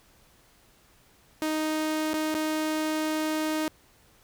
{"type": "tone with dropouts", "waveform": "sawtooth", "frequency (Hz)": 311.1, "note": "D#4", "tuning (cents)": 0, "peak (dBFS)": -22, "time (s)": [1.42, 3.68], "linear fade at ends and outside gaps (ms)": 0, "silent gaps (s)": [[2.133, 2.14], [2.343, 2.349]], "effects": ["pink hiss -60 dBFS RMS until 4.23 s"]}